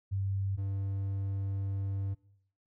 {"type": "tone pair in turn", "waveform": ["sine", "triangle"], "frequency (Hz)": [97.6, 97.97], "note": ["G2", "G2"], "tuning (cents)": [-7, -1], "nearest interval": "unison", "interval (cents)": 6, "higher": "second", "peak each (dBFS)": [-29, -29], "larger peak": "neither", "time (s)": [[0.11, 0.57], [0.57, 2.15]], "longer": "second", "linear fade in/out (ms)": 20, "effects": ["noise-tail reverb RT60 0.7 s tail -21 dB re dry"]}